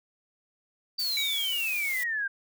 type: exponential sweep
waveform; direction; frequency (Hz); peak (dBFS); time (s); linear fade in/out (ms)
sine; down; 4668 to 1568; -27; 0.98-2.28; 10
type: noise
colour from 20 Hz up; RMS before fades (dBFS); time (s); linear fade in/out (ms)
blue; -37; 0.99-2.04; 10
type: tone with exponential decay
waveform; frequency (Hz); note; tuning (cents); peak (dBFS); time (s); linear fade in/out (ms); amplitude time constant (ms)
square; 2271; C#7; +41; -30; 1.17-2.14; 1; 210
effects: none